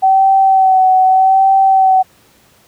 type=tone with vibrato; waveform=sine; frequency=762 Hz; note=G5; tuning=49 cents flat; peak=-6 dBFS; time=0.02-2.03 s; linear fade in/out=20 ms; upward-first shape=sine; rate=0.82 Hz; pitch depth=28 cents each way; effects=pink hiss -49 dBFS RMS until 2.67 s + high-pass 80 Hz 12 dB/octave